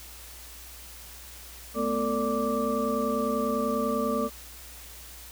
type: tone cluster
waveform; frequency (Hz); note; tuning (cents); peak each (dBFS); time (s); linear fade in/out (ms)
sine; 219.6 / 249.7 / 449.8 / 583 / 1171; A3 / B3 / A4 / D5 / D6; -3 / +19 / +38 / -13 / -5; -31; 1.74-4.3; 50
effects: added 60 Hz sine -48 dBFS peak until 5.31 s + white hiss -46 dBFS RMS until 5.31 s